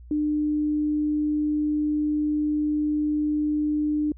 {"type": "tone", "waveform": "sine", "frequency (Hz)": 300, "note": "D4", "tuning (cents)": 37, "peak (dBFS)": -21, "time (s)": [0.11, 4.12], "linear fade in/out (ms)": 2, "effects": ["added 60 Hz sine -42 dBFS peak until 4.17 s"]}